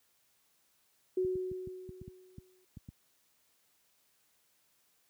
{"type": "tone with exponential decay", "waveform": "sine", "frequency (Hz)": 370, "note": "F#4", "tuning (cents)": 0, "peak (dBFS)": -27, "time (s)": [1.17, 2.65], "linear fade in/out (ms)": 5, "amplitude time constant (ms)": 320}
{"type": "clicks", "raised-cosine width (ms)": 5, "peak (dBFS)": -33, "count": 10, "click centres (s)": [1.248, 1.355, 1.515, 1.673, 1.892, 2.015, 2.079, 2.383, 2.771, 2.888]}
{"effects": ["white hiss -72 dBFS RMS until 5.09 s", "high-pass 60 Hz 12 dB/octave"]}